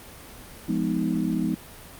sine chord, F half-diminished seventh, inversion none, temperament just, 174.61 / 209.5 / 251.4 / 314.3 Hz, F3 / Ab3 / Cb4 / Eb4, 0 / +15 / +31 / +18 cents, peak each -28 dBFS, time 0.68-1.55 s, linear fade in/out 10 ms, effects pink hiss -44 dBFS RMS until 1.99 s + Opus 32 kbps

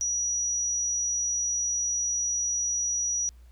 sine tone, 5820 Hz, F#8, 29 cents flat, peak -25 dBFS, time 0.01-3.29 s, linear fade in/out 0 ms, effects added 60 Hz sine -48 dBFS peak until 3.51 s + pink hiss -66 dBFS RMS until 3.51 s

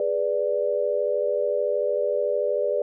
sine chord, G# diminished, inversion none, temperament equal, 415.3 / 493.9 / 587.3 Hz, G#4 / B4 / D5, 0 / 0 / 0 cents, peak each -27 / -26 / -24 dBFS, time 0-2.82 s, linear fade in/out 2 ms, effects none

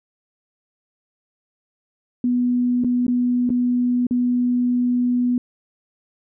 sine tone with dropouts, 245.9 Hz, B3, 7 cents flat, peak -16 dBFS, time 2.24-5.38 s, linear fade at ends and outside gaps 2 ms, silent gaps 2.838-2.845 / 3.067-3.08 / 3.493-3.502 / 4.068-4.109 s, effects none

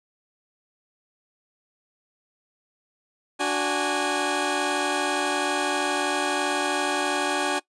15% pulse tone cluster, 292.1 / 370.4 / 824 Hz, D4 / F#4 / G#5, -9 / +2 / -14 cents, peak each -21 dBFS, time 3.39-7.6 s, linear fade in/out 20 ms, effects noise-tail reverb RT60 0.1 s tail -21 dB re dry + resampled to 24000 Hz

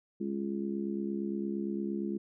harmonic tone, 68.7 Hz, C#2, 15 cents flat, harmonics 3 / 4 / 5 / 6, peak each -34 / -41 / -36 / -45 dBFS, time 0.2-2.18 s, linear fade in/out 10 ms, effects none

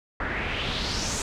pink noise with low-pass filter sweep, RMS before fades -29 dBFS, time 0.2-1.22 s, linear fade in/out 2 ms, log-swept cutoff 1600 to 7800 Hz, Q 3.3, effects none

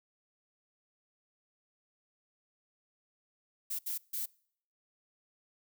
violet noise bursts at uneven times, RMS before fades -36 dBFS, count 3, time 3.7-3.79 / 3.86-3.98 / 4.13-4.26 s, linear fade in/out 10 ms, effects noise-tail reverb RT60 0.6 s tail -25 dB re dry

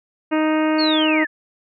harmonic tone, 311.1 Hz, D#4, in tune, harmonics 1 / 2 / 3 / 4 / 5 / 6 / 7 / 8 / 9, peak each -17 / -23 / -27 / -29 / -31 / -33 / -34 / -35 / -36 dBFS, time 0.31-1.25 s, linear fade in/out 20 ms
sine linear sweep, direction down, 4500 to 1661.2 Hz, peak -20 dBFS, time 0.78-1.27 s, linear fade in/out 20 ms
effects none

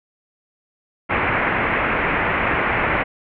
white low-pass noise, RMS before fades -20 dBFS, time 1.09-3.04 s, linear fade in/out 20 ms, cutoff 2400 Hz, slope 48 dB/octave, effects none

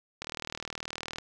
click train, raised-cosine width 0.2 ms, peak -18 dBFS, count 39, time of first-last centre 0.22-1.184 s, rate 39.4 Hz, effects none

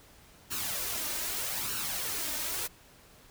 white noise with flanger, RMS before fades -34 dBFS, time 0.5-2.68 s, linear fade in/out 20 ms, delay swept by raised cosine 0.71 to 3.31 ms, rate 0.81 Hz, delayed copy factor +0.55, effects pink hiss -57 dBFS RMS until 3.3 s

